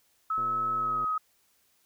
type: tone with pitch glide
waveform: sine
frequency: 1294 to 1263.7 Hz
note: E6 to D#6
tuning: -32 to +26 cents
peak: -26 dBFS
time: 0.3-1.18 s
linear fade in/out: 5 ms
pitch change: -42 cents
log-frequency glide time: 0.75-1.02 s
type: click train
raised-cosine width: 2 ms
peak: -33 dBFS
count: 78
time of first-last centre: 0.38-1.044 s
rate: 116 Hz
effects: white hiss -68 dBFS RMS until 1.85 s